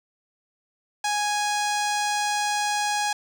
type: tone with low-pass filter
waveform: sawtooth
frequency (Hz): 830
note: G#5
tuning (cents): -1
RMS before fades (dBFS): -25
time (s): 1.04-3.13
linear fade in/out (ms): 5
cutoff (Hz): 7100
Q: 1.9
effects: 7-bit